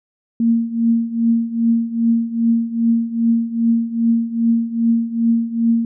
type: tone with tremolo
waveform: sine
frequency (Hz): 230.6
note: A#3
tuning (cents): -19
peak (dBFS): -10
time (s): 0.4-5.85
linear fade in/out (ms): 2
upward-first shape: triangle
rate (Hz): 2.5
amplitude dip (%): 85
effects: none